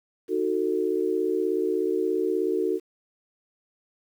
sine chord, D# diminished, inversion none, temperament equal with one note detuned, 311.1 / 370 / 446.7 Hz, D#4 / F#4 / A4, 0 / 0 / +26 cents, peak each -29 / -25 / -27 dBFS, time 0.28-2.8 s, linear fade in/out 50 ms, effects 9-bit

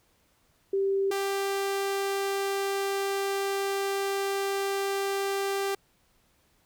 sine / sawtooth tone pair in turn, 391.2 / 394.1 Hz, G4 / G4, -4 / +9 cents, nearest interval unison, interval 13 cents, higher second, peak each -23 dBFS, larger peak neither, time 0.73-1.11 / 1.11-5.75 s, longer second, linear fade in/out 5 ms, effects pink hiss -67 dBFS RMS until 6.65 s

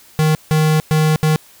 square tone bursts at uneven times, 155.56 Hz, D#3, in tune, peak -12 dBFS, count 4, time 0.19-0.35 / 0.51-0.8 / 0.91-1.16 / 1.23-1.36 s, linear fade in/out 0 ms, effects white hiss -46 dBFS RMS until 1.6 s

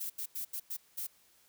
violet noise bursts at uneven times, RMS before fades -38 dBFS, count 6, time 0-0.1 / 0.18-0.26 / 0.35-0.45 / 0.53-0.6 / 0.7-0.77 / 0.97-1.07 s, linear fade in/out 10 ms, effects white hiss -66 dBFS RMS until 1.48 s

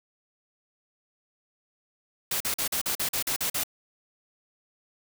white noise bursts, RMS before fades -28 dBFS, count 10, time 2.31-3.637 s, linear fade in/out 5 ms, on 94 ms, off 43 ms, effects none

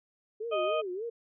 sine tone with vibrato, 410.1 Hz, G#4, 22 cents flat, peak -33 dBFS, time 0.4-1.1 s, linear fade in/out 10 ms, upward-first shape sine, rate 3.4 Hz, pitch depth 240 cents each way
harmonic tone, 622.3 Hz, D#5, in tune, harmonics 1 / 2 / 4 / 5, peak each -28 / -34 / -40 / -42 dBFS, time 0.51-0.82 s, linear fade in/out 20 ms
effects none

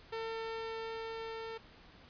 sawtooth tone with level ramp, 450.3 Hz, A4, 40 cents sharp, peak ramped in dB -33 to -37 dBFS, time 0.12-1.58 s, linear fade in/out 10 ms, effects pink hiss -58 dBFS RMS until 2.09 s + resampled to 11025 Hz

